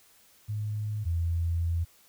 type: tone pair in turn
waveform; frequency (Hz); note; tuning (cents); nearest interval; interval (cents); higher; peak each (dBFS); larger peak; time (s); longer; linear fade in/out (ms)
sine; 106 / 84.14; G#2 / E2; +36 / +36; major third; 400; first; -29 / -25; second; 0.48-1.05 / 1.05-1.85; second; 20
effects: white hiss -60 dBFS RMS until 2.08 s